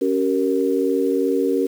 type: chord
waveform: sine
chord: G diminished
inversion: second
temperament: equal with one note detuned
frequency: 277.2 / 383.5 / 466.2 Hz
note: Db4 / G4 / Bb4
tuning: 0 / -38 / 0 cents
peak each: -21 dBFS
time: 0.01-1.67 s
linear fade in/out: 10 ms
effects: 7-bit